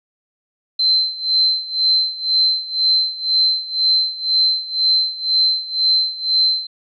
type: tone with tremolo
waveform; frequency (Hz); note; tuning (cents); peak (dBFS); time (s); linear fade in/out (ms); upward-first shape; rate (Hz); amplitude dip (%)
sine; 4091; C8; -40; -11; 0.79-6.67; 5; sine; 2; 85
effects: none